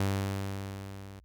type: tone with level ramp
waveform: sawtooth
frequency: 98 Hz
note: G2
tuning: in tune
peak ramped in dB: -22 to -41 dBFS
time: 0-1.2 s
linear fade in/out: 5 ms
effects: added 60 Hz sine -56 dBFS peak until 1.24 s